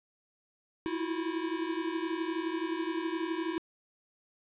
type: tone cluster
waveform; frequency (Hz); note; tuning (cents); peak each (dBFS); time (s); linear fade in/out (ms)
square; 323.5 / 335.3 / 362.6; E4 / E4 / F#4; -32 / +30 / -35; -35 / -37 / -39; 0.86-3.58; 0
effects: resampled to 8000 Hz + 10-bit